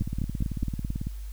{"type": "two click trains", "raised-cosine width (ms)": 5, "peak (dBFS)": [-18, -15], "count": [20, 4], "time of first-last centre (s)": [[0.02, 1.07], [0.01, 0.631]], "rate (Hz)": [18.1, 4.83], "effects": ["added 50 Hz sine -34 dBFS peak until 1.32 s", "white hiss -55 dBFS RMS until 1.32 s"]}